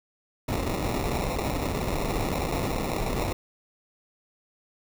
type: noise with sample-and-hold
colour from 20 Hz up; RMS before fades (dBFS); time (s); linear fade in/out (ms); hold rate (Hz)
pink; -28; 0.48-3.33; 5; 1575
effects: none